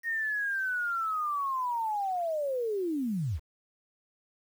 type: linear sweep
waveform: sine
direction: down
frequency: 1864.7 to 58.6 Hz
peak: -28 dBFS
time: 0.03-3.4 s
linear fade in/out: 50 ms
effects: 9-bit